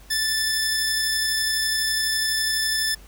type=tone pair together; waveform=sawtooth; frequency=1760 / 5248 Hz; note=A6 / E8; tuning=0 / -9 cents; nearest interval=octave + perfect fifth; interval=1891 cents; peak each=-21 dBFS; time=0.1-2.95 s; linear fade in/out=10 ms; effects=added 50 Hz sine -45 dBFS peak until 3.07 s + pink hiss -51 dBFS RMS until 3.07 s